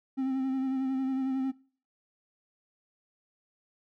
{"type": "tone with vibrato", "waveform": "triangle", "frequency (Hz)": 264.3, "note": "C4", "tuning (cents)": 18, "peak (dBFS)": -25, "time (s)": [0.17, 1.52], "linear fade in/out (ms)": 20, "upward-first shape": "sine", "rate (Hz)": 11, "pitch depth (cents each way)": 27, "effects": ["noise-tail reverb RT60 0.4 s tail -20 dB re dry"]}